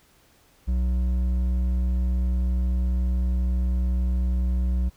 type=tone with hard clipping; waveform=triangle; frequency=62 Hz; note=B1; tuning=7 cents sharp; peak=-22 dBFS; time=0.67-4.9 s; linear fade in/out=20 ms; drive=10 dB; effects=pink hiss -59 dBFS RMS until 4.96 s